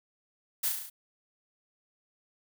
blue noise with echo, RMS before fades -29 dBFS, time 0.63-0.69 s, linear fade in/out 10 ms, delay 35 ms, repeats 6, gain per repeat -3 dB, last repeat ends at 0.9 s, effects none

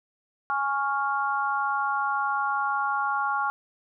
sine chord, Db major, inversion second, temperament equal, 830.6 / 1108.7 / 1396.9 Hz, Ab5 / Db6 / F6, 0 / 0 / 0 cents, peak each -28 dBFS, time 0.5-3.5 s, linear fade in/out 0 ms, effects none

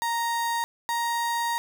35% pulse tone pair in turn, 932.3 / 936.4 Hz, A#5 / A#5, 0 / +8 cents, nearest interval unison, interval 8 cents, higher second, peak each -23 dBFS, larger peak neither, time 0.02-0.64 / 0.89-1.58 s, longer second, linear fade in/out 0 ms, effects none

